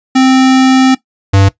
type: tone pair in turn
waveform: square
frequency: 261.5 / 97.95 Hz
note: C4 / G2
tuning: -1 / -1 cents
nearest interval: octave + perfect fourth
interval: 1700 cents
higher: first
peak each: -5 dBFS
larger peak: neither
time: 0.15-0.95 / 1.33-1.49 s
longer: first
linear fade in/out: 10 ms
effects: noise-tail reverb RT60 0.1 s tail -17 dB re dry + resampled to 16000 Hz